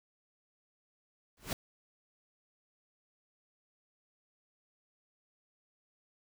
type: noise with exponential growth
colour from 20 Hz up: pink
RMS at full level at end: -31 dBFS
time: 1.37-1.53 s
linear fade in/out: 2 ms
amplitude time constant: 33 ms
effects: none